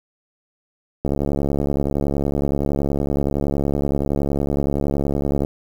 click train, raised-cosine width 2 ms, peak -8 dBFS, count 312, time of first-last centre 1.05-5.449 s, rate 70.7 Hz, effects 7-bit

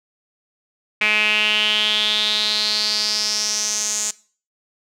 sawtooth tone with band-pass filter sweep, 212.3 Hz, G#3, 38 cents sharp, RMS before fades -20 dBFS, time 1.01-4.11 s, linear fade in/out 5 ms, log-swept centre 2400 to 7000 Hz, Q 6.2, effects noise-tail reverb RT60 0.4 s tail -20 dB re dry

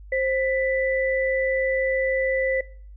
sine tone pair together, 527 / 1983.4 Hz, C5 / B6, +12 / +7 cents, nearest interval octave + major seventh, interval 2295 cents, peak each -22 / -25 dBFS, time 0.12-2.61 s, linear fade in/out 5 ms, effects noise-tail reverb RT60 0.5 s tail -21 dB re dry + added 50 Hz sine -40 dBFS peak until 2.96 s

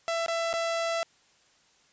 sawtooth tone with dropouts, 667 Hz, E5, 20 cents sharp, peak -23 dBFS, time 0.08-1.03 s, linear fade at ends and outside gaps 0 ms, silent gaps 0.262-0.282 / 0.53-0.538 s, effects white hiss -63 dBFS RMS until 1.92 s + resampled to 16000 Hz

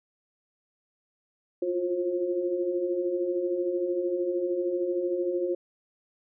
sine tone cluster, 342.3 / 355.4 / 535 Hz, F4 / F4 / C5, -35 / +30 / +38 cents, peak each -35 / -27 / -31 dBFS, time 1.62-5.55 s, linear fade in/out 5 ms, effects none

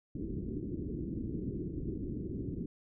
white low-pass noise, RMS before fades -38 dBFS, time 0.15-2.66 s, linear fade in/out 5 ms, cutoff 370 Hz, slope 48 dB/octave, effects none

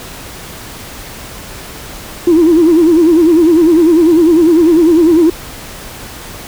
sine tone with vibrato, 330.9 Hz, E4, 7 cents sharp, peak -3 dBFS, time 2.27-5.3 s, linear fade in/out 5 ms, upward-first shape sine, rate 10 Hz, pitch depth 120 cents each way, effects tanh soft clip ceiling -1 dBFS + pink hiss -29 dBFS RMS until 6.47 s

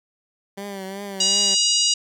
15% pulse tone with vibrato, 196 Hz, G3, in tune, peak -24 dBFS, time 0.57-1.55 s, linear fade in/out 10 ms, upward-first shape triangle, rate 2.7 Hz, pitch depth 69 cents each way
harmonic tone, 958 Hz, A#5, 47 cents sharp, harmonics 3 / 4 / 5 / 6 / 7 / 8 / 9, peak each -22 / -25 / -21 / -25 / -25 / -28 / -33 dBFS, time 1.2-1.94 s, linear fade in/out 5 ms
effects none

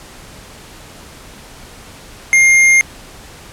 sine tone with hard clipping, 2120 Hz, C7, 22 cents sharp, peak -8 dBFS, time 2.33-2.81 s, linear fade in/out 0 ms, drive 11 dB, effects pink hiss -37 dBFS RMS until 3.52 s + low-pass 11000 Hz 12 dB/octave

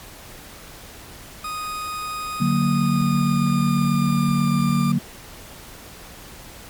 40% pulse tone with pitch glide, 1244.5 to 1193.1 Hz, D#6 to D6, 0 to +27 cents, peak -26 dBFS, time 1.44-4.92 s, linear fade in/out 5 ms, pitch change -73 cents, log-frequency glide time 2.5-4.53 s
sine chord, D augmented, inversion none, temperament equal, 146.83 / 185 / 233.1 Hz, D3 / F#3 / A#3, 0 / 0 / 0 cents, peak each -21 dBFS, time 2.4-4.99 s, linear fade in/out 10 ms
effects pink hiss -41 dBFS RMS until 6.69 s + MP3 96 kbps

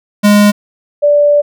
square / sine tone pair in turn, 206.5 / 584.1 Hz, G#3 / D5, -10 / -10 cents, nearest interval octave + tritone, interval 1800 cents, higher second, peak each -5 dBFS, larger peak neither, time 0.23-0.52 / 1.02-1.42 s, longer second, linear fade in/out 20 ms, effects none

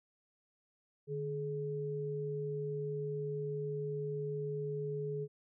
sine tone pair together, 149.3 / 423 Hz, D3 / G#4, +29 / +32 cents, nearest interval octave + tritone, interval 1803 cents, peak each -39 / -37 dBFS, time 1.07-5.28 s, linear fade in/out 50 ms, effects none

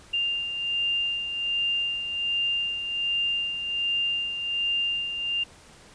sine beating tone pair, 2796 / 2797.3 Hz, F7 / F7, +1 / +2 cents, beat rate 1.3 Hz, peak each -25 / -34 dBFS, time 0.13-5.44 s, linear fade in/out 10 ms, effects pink hiss -51 dBFS RMS until 5.94 s + resampled to 22050 Hz

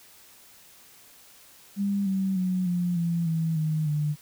sine tone with pitch steps, 200 / 191.85 / 184.04 / 176.54 / 169.35 / 162.45 / 155.83 / 149.48 Hz, G3 / G3 / F#3 / F3 / E3 / E3 / D#3 / D3, +35 / -37 / -9 / +19 / +47 / -25 / +3 / +31 cents, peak -23 dBFS, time 1.76-4.16 s, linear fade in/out 50 ms, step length 300 ms, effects white hiss -53 dBFS RMS until 4.21 s

